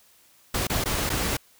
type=noise with dropouts; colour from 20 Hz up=pink; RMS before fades=-26 dBFS; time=0.54-1.37 s; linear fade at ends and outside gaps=5 ms; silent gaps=0.671-0.697 / 0.841-0.857 / 1.094-1.1 s; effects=white hiss -58 dBFS RMS until 1.59 s